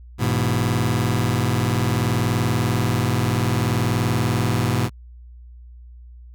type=chord; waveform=sawtooth; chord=E major; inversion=first; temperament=just; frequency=103.01 / 123.61 / 164.81 Hz; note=G#2 / B2 / E3; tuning=-14 / +2 / 0 cents; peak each=-18 / -17 / -23 dBFS; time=0.18-4.9 s; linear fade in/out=50 ms; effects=added 60 Hz sine -39 dBFS peak until 6.34 s